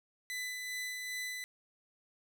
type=tone with tremolo; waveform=sawtooth; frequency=2000 Hz; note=B6; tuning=21 cents sharp; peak=-33 dBFS; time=0.3-1.44 s; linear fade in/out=0 ms; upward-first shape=sine; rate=2.5 Hz; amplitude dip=30%; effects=none